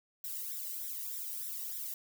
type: noise with flanger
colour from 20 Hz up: violet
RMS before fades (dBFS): -40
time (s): 0.24-1.94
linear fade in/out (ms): 2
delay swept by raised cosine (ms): 0.53 to 1.07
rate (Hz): 3.3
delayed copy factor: +0.85
effects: none